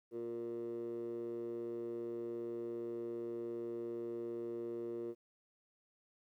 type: tone with band-pass filter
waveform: 15% pulse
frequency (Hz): 117.4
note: A#2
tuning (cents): +13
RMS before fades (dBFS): -42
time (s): 0.11-5.15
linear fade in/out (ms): 50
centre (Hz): 400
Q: 9.2
effects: 13-bit